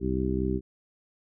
harmonic tone, 64.4 Hz, C2, 27 cents flat, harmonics 1 / 2 / 3 / 4 / 5 / 6, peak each -31 / -34 / -31 / -34 / -32 / -31 dBFS, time 0-0.61 s, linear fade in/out 50 ms, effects none

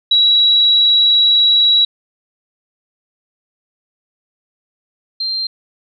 sine tone pair in turn, 3892 / 4165 Hz, B7 / C8, -26 / -9 cents, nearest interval minor second, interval 117 cents, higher second, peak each -8 / -17 dBFS, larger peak first, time 0.11-1.85 / 5.2-5.47 s, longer first, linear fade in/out 5 ms, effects none

